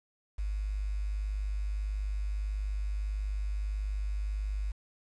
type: tone with quantisation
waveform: sine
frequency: 50.8 Hz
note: G#1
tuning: 38 cents flat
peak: -30 dBFS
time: 0.38-4.72 s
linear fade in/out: 10 ms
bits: 9
effects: resampled to 22050 Hz